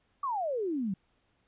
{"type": "exponential sweep", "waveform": "sine", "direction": "down", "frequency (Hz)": [1174.7, 180], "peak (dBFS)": -29, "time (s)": [0.23, 0.94], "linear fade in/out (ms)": 5, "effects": ["pink hiss -72 dBFS RMS until 1.47 s", "resampled to 8000 Hz"]}